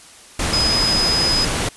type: tone in noise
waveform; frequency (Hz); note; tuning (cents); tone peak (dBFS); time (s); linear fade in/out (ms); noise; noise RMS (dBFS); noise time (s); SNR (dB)
sine; 5030; D#8; +18; -16; 0.53-1.45; 5; pink; -21; 0.39-1.69; +2
effects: white hiss -43 dBFS RMS until 1.76 s + resampled to 24000 Hz